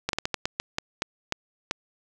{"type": "slowing click train", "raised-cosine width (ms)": 0.2, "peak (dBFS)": -8, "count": 11, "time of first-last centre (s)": [0.09, 1.711], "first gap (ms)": 42, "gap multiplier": 1.28, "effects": []}